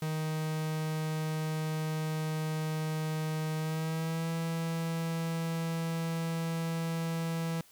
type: tone with pitch glide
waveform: 45% pulse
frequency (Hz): 156.5 to 164.66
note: D#3 to E3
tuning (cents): +10 to -2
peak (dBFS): -31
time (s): 0.02-7.61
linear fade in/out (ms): 2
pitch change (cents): +88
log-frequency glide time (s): 3.57-4.29
effects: white hiss -60 dBFS RMS until 7.71 s